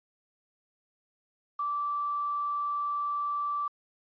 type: tone with quantisation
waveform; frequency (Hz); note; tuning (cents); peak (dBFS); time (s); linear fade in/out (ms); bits
sine; 1165; D6; -14; -28; 1.59-3.68; 5; 9
effects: resampled to 11025 Hz